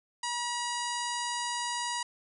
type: harmonic tone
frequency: 961 Hz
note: B5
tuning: 48 cents flat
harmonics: 1 / 2 / 3 / 4 / 5 / 6 / 7 / 8 / 9 / 10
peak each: -34 / -39 / -41 / -43 / -40 / -47 / -41 / -46 / -47 / -46 dBFS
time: 0.23-2.03 s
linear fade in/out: 5 ms
effects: none